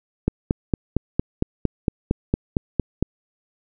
click train, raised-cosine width 3 ms, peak -5 dBFS, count 13, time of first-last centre 0.28-3.026 s, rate 4.37 Hz, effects none

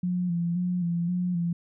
sine tone with vibrato, 175.1 Hz, F3, 5 cents sharp, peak -24 dBFS, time 0.03-1.53 s, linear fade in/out 5 ms, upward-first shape square, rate 1.9 Hz, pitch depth 41 cents each way, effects none

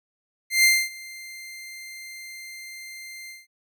sawtooth tone with ADSR envelope, 2093 Hz, C7, in tune, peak -10 dBFS, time 0.5-3.47 s, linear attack 140 ms, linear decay 250 ms, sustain -24 dB, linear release 180 ms, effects none

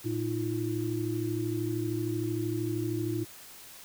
sine tone cluster, 114.2 / 313.1 / 346.1 Hz, A#2 / D#4 / F4, -35 / +11 / -16 cents, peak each -33 / -33 / -33 dBFS, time 0.04-3.25 s, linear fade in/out 20 ms, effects white hiss -49 dBFS RMS until 3.84 s

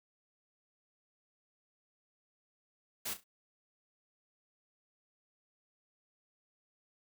white noise with echo, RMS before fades -38 dBFS, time 3.05-3.14 s, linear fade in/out 10 ms, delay 34 ms, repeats 3, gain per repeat -11 dB, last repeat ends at 3.242 s, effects none

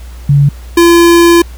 sine / square tone pair in turn, 142.2 / 341 Hz, C#3 / F4, +45 / -41 cents, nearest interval octave + minor third, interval 1514 cents, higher second, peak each -3 dBFS, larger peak neither, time 0.29-0.49 / 0.77-1.42 s, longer second, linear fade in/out 5 ms, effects added 60 Hz sine -25 dBFS peak until 1.57 s + pink hiss -39 dBFS RMS until 1.57 s

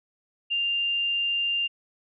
sine tone, 2794 Hz, F7, in tune, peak -23 dBFS, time 0.5-1.68 s, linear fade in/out 20 ms, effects none

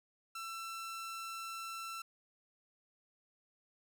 sawtooth tone, 1340 Hz, E6, 28 cents sharp, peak -38 dBFS, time 0.35-2.02 s, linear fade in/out 5 ms, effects none

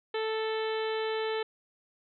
harmonic tone, 440 Hz, A4, in tune, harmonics 1 / 2 / 3 / 4 / 5 / 6 / 7 / 8 / 9, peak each -30 / -38 / -42 / -41 / -44 / -47 / -44 / -47 / -46 dBFS, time 0.14-1.43 s, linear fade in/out 5 ms, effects none

